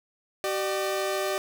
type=tone pair together; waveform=sawtooth; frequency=383.1 / 601 Hz; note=G4 / D5; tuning=-40 / +40 cents; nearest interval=minor sixth; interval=780 cents; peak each=-25 / -25 dBFS; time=0.44-1.38 s; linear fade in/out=0 ms; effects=none